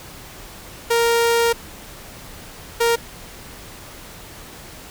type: tone bursts at uneven times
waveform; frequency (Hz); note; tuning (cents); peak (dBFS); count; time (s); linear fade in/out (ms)
sawtooth; 466.2; A#4; 0; -11; 2; 0.9-1.53 / 2.8-2.96; 10
effects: pink hiss -39 dBFS RMS until 4.9 s